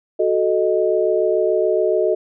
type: chord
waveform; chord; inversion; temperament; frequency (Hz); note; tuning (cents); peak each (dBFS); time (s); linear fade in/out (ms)
sine; D# diminished; first; equal with one note detuned; 370 / 437 / 622.3; F#4 / A4 / D#5; 0 / -12 / 0; -19; 0.19-2.15; 10
effects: none